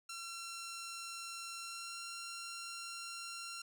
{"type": "tone with pitch glide", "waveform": "10% pulse", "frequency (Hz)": [1360, 1372.6], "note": ["F6", "F6"], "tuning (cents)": [-46, -30], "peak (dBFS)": -35, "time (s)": [0.09, 3.62], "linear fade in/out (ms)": 5, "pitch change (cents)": 16, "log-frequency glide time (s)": [1.6, 2.02], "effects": []}